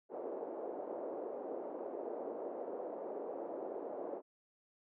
white band-pass noise, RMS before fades -43 dBFS, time 0.09-4.22 s, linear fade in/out 50 ms, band 350 to 600 Hz, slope 24 dB/octave, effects none

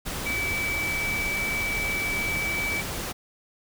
sine tone in noise, 2302 Hz, D7, 35 cents flat, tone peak -26 dBFS, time 0.25-2.82 s, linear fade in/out 20 ms, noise pink, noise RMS -32 dBFS, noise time 0.05-3.13 s, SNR +3 dB, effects none

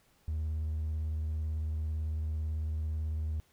triangle tone with vibrato, 77.9 Hz, D#2, 3 cents sharp, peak -28 dBFS, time 0.28-3.4 s, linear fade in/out 0 ms, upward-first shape square, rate 18 Hz, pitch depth 20 cents each way, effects tanh soft clip ceiling -26 dBFS + pink hiss -68 dBFS RMS until 3.52 s

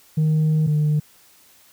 sine tone pair in turn, 155.56 / 150.78 Hz, D#3 / D3, 0 / +46 cents, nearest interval minor second, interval 54 cents, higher first, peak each -13 / -14 dBFS, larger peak first, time 0.17-0.67 / 0.67-1 s, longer first, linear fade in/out 10 ms, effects tanh soft clip ceiling -14 dBFS + white hiss -53 dBFS RMS until 1.72 s

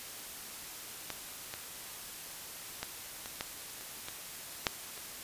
clicks, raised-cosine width 0.2 ms, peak -19 / -22 / -17 / -23 / -17 / -29 / -22 / -9 / -29 dBFS, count 9, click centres 1.103 / 1.539 / 2.83 / 3.259 / 3.409 / 3.81 / 4.085 / 4.668 / 4.977 s, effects white hiss -45 dBFS RMS until 5.23 s + resampled to 32000 Hz

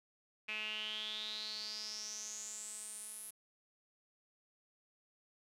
sawtooth tone with band-pass filter sweep, 214.3 Hz, A3, 45 cents flat, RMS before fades -44 dBFS, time 0.48-3.31 s, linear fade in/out 10 ms, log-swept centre 2500 to 11000 Hz, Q 8.6, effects none

